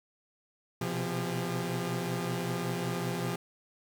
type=tone cluster; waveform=sawtooth; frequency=122.8 / 128.1 / 173.2 / 403.2 Hz; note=B2 / C3 / F3 / G4; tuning=-9 / -36 / -14 / +49 cents; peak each=-35 / -34 / -30 / -34 dBFS; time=0.81-3.36 s; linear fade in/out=5 ms; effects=9-bit